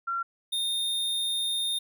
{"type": "tone pair in turn", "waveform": ["sine", "square"], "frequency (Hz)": [1370, 3657], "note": ["F6", "A#7"], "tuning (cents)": [-34, -34], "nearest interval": "octave + perfect fourth", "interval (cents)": 1700, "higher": "second", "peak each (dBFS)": -27, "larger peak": "neither", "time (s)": [[0.07, 0.23], [0.52, 1.79]], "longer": "second", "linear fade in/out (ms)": 10, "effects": []}